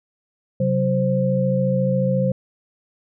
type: tone cluster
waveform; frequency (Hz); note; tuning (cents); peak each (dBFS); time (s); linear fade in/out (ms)
sine; 133.2 / 187.4 / 524; C3 / F#3 / C5; +31 / +22 / +2; -21; 0.6-2.32; 5
effects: none